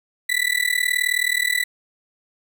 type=tone with amplitude modulation; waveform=35% pulse; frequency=1975.5 Hz; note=B6; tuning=in tune; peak=-13 dBFS; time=0.29-1.64 s; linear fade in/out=10 ms; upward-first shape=sine; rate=38.9 Hz; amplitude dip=95%; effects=none